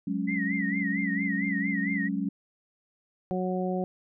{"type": "chord", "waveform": "sine", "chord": "F# suspended second", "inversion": "none", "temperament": "equal", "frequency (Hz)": [185, 207.7, 277.2], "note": ["F#3", "G#3", "C#4"], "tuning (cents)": [0, 0, 0], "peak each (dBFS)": -31, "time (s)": [0.07, 2.29], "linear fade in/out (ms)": 5}
{"type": "tone with vibrato", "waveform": "sine", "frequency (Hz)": 1975.5, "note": "B6", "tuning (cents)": 0, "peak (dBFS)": -30, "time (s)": [0.27, 2.09], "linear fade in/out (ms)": 20, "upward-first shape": "sine", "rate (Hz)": 4.4, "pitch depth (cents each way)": 120}
{"type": "harmonic tone", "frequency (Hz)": 183.9, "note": "F#3", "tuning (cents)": -10, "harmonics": [1, 2, 3, 4], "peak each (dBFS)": [-29, -32, -34, -35], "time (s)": [3.31, 3.84], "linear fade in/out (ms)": 0}
{"effects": []}